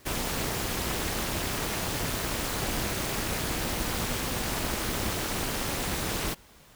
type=noise with amplitude modulation; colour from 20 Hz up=pink; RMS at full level=-27 dBFS; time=0.05-6.35 s; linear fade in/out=20 ms; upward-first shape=sine; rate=279 Hz; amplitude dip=80%; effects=pink hiss -55 dBFS RMS until 6.75 s